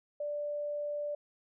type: tone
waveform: sine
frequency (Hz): 587.3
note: D5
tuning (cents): 0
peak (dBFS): -33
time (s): 0.2-1.15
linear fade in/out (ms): 5
effects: none